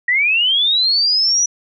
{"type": "linear sweep", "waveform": "sine", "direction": "up", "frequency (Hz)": [1884, 5920], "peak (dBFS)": -12, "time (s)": [0.08, 1.46], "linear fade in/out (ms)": 5, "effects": []}